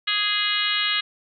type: harmonic tone with a mistuned harmonic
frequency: 415.3 Hz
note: G#4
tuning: in tune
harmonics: 3 / 4 / 5 / 6 / 7 / 8 / 9 / 10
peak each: -31 / -29 / -28 / -32 / -26 / -28 / -29 / -31 dBFS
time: 0.07-1.01 s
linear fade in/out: 10 ms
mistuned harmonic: 9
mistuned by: +16 cents
effects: none